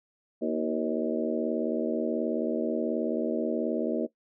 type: harmonic tone with a mistuned harmonic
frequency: 78.6 Hz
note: D#2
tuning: 18 cents sharp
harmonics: 3 / 4 / 5 / 6 / 7 / 8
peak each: -31 / -32 / -33 / -34 / -34 / -35 dBFS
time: 0.41-4.07 s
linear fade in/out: 20 ms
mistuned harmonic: 5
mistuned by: -65 cents
effects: noise-tail reverb RT60 0.1 s tail -17 dB re dry

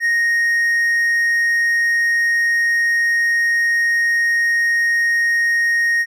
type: tone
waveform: triangle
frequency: 1864.7 Hz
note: A#6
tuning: in tune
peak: -12 dBFS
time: 0-6.06 s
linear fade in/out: 50 ms
effects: none

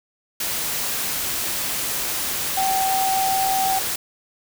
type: tone in noise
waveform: sine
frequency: 768 Hz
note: G5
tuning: 36 cents flat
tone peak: -19 dBFS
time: 2.57-3.79 s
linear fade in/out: 5 ms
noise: white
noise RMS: -25 dBFS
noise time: 0.4-3.96 s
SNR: +3 dB
effects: none

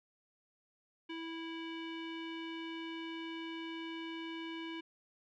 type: tone with low-pass filter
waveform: square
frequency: 328.1 Hz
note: E4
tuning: 8 cents flat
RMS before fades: -43 dBFS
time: 1.09-4.81 s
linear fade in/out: 10 ms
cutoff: 2800 Hz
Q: 4.2
effects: none

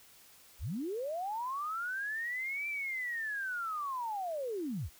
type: linear two-way sweep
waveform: sine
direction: up then down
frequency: 36.71 to 2357 to 43.68 Hz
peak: -34 dBFS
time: 0.59-4.9 s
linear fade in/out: 50 ms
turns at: 2.68 s
effects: white hiss -59 dBFS RMS until 4.99 s

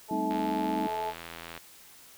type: harmonic tone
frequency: 216.3 Hz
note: A3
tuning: 29 cents flat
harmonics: 2 / 3 / 4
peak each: -38 / -38 / -31 dBFS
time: 0.08-1.14 s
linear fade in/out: 50 ms
type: chord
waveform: sine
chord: A half-diminished seventh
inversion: third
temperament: equal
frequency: 196 / 220 / 261.6 / 311.1 Hz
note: G3 / A3 / C4 / Eb4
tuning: 0 / 0 / 0 / 0 cents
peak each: -36 / -37 / -36 / -32 dBFS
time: 0.11-0.87 s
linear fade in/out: 2 ms
type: click train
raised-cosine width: 0.3 ms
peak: -24 dBFS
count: 107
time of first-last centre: 0.31-1.576 s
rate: 83.7 Hz
effects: white hiss -53 dBFS RMS until 2.17 s

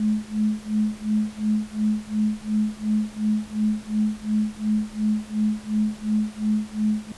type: tone with tremolo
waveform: sine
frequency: 213.6 Hz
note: G#3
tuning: 49 cents sharp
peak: -17 dBFS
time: 0-7.12 s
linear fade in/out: 2 ms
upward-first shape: sine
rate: 2.8 Hz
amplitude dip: 95%
effects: pink hiss -45 dBFS RMS until 7.17 s + resampled to 24000 Hz

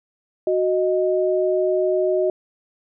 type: tone pair together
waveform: sine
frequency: 370 / 622.3 Hz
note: F#4 / D#5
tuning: 0 / 0 cents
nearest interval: major sixth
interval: 900 cents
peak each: -19 / -20 dBFS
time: 0.47-2.3 s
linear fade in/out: 2 ms
effects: none

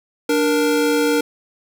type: tone pair together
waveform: square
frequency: 294.1 / 468.9 Hz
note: D4 / A#4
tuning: +3 / +10 cents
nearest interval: minor sixth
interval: 807 cents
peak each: -19 / -18 dBFS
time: 0.29-1.21 s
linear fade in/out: 5 ms
effects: none

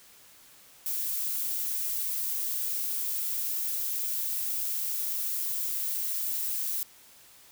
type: noise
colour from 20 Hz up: violet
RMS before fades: -31 dBFS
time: 0.86-6.83 s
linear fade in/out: 0 ms
effects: white hiss -55 dBFS RMS until 7.51 s

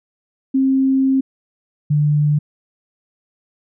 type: tone pair in turn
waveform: sine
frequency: 266.6 / 148.29 Hz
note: C4 / D3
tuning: +33 / +17 cents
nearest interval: minor seventh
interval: 1016 cents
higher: first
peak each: -12 dBFS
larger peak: neither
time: 0.54-1.21 / 1.9-2.39 s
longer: first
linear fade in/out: 10 ms
effects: none

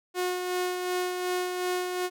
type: tone with tremolo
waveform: sawtooth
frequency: 362.2 Hz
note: F#4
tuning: 37 cents flat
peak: -22 dBFS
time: 0.14-2.1 s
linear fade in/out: 50 ms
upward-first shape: sine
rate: 2.7 Hz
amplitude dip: 40%
effects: none

